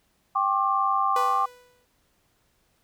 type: chord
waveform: sine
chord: G suspended fourth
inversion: none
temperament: equal with one note detuned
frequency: 784 / 1074.1 / 1174.7 Hz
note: G5 / C6 / D6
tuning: 0 / +45 / 0 cents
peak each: -26 / -25 / -24 dBFS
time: 0.35-1.46 s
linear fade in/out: 10 ms
type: tone with exponential decay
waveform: sawtooth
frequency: 493.9 Hz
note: B4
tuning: in tune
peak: -23 dBFS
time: 1.16-1.85 s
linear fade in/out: 2 ms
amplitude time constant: 150 ms
effects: pink hiss -68 dBFS RMS until 2.83 s